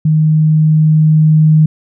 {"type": "tone with level ramp", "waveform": "sine", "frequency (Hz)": 155.56, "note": "D#3", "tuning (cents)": 0, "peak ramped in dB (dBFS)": [-7, -4], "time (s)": [0.05, 1.66], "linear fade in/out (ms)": 5, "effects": []}